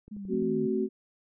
click train, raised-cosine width 3 ms, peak -36 dBFS, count 5, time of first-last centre 0.08-0.425 s, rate 11.6 Hz
sine exponential sweep, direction down, 213.2 to 147.3 Hz, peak -36 dBFS, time 0.11-0.67 s, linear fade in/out 10 ms
sine chord, F# diminished, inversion first, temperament equal with one note detuned, 220 / 261.6 / 374.9 Hz, A3 / C4 / F#4, 0 / 0 / +23 cents, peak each -30 / -32 / -28 dBFS, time 0.28-0.89 s, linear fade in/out 50 ms
effects none

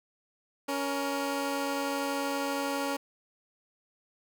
15% pulse tone pair together, 279.5 / 470 Hz, C#4 / A#4, +14 / +14 cents, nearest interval major sixth, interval 900 cents, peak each -24 / -30 dBFS, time 0.68-2.97 s, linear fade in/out 10 ms, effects none

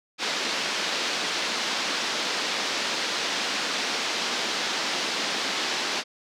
white band-pass noise, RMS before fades -28 dBFS, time 0.18-6.04 s, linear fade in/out 50 ms, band 200 to 5200 Hz, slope 24 dB/octave, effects none

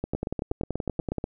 two click trains, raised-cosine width 2 ms, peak -15 / -15 dBFS, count 10 / 13, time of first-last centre 0.15-1.241 / 0.04-1.183 s, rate 8.25 / 10.5 Hz, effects none

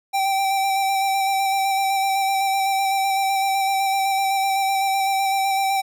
square tone with vibrato, 779 Hz, G5, 11 cents flat, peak -19 dBFS, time 0.13-5.82 s, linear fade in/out 20 ms, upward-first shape square, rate 7.9 Hz, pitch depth 16 cents each way, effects none

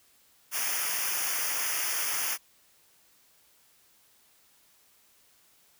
white noise with comb filter, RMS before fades -30 dBFS, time 0.51-2.38 s, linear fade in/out 50 ms, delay 0.25 ms, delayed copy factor -0.9, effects white hiss -63 dBFS RMS until 5.79 s

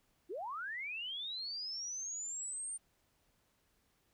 sine linear sweep, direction up, 303.6 to 8950 Hz, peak -39 dBFS, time 0.29-2.78 s, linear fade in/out 20 ms, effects pink hiss -75 dBFS RMS until 4.13 s

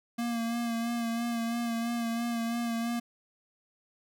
square tone with vibrato, 233.1 Hz, A#3, in tune, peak -30 dBFS, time 0.18-3 s, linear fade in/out 10 ms, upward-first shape sine, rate 3 Hz, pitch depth 29 cents each way, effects none

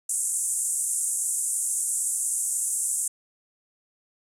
white band-pass noise, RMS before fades -27 dBFS, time 0.09-3.08 s, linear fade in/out 5 ms, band 7500 to 9800 Hz, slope 48 dB/octave, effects none

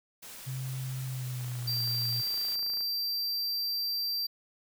white noise, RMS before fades -46 dBFS, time 0.22-2.56 s, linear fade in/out 10 ms
sine tone with pitch glide, 130.81 to 119.95 Hz, C3 to A#2, 0 to +50 cents, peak -33 dBFS, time 0.46-2.22 s, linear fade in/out 20 ms, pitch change -150 cents, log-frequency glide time 1-1.77 s
click train, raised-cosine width 0.5 ms, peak -35 dBFS, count 40, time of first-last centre 1.41-2.808 s, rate 27.9 Hz
square tone, 4700 Hz, D8, 1 cent sharp, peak -30 dBFS, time 1.67-4.27 s, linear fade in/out 10 ms
effects none

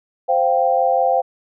sine chord, C suspended fourth, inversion none, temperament equal, 523.3 / 698.5 / 784 Hz, C5 / F5 / G5, 0 / 0 / 0 cents, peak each -18 dBFS, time 0.28-1.22 s, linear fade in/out 20 ms, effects none

